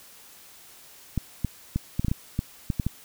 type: clicks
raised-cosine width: 5 ms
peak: -12 dBFS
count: 11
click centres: 1.177 / 1.447 / 1.76 / 1.995 / 2.047 / 2.083 / 2.115 / 2.391 / 2.702 / 2.798 / 2.866 s
effects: white hiss -50 dBFS RMS until 3.04 s